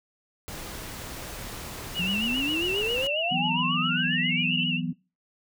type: noise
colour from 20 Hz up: pink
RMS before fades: -38 dBFS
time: 0.48-3.07 s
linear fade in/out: 0 ms
type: tone with vibrato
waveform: sine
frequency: 2794 Hz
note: F7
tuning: in tune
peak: -26 dBFS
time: 1.94-4.81 s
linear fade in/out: 50 ms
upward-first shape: sine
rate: 7.4 Hz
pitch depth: 85 cents each way
type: exponential sweep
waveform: sine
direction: up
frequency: 172 to 3074 Hz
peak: -28 dBFS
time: 1.99-4.64 s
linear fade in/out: 5 ms
type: chord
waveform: sine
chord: E suspended second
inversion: none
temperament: equal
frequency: 164.81 / 185 / 246.9 Hz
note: E3 / F#3 / B3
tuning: 0 / 0 / 0 cents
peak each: -31 dBFS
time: 3.31-4.93 s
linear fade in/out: 10 ms
effects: noise-tail reverb RT60 0.3 s tail -20 dB re dry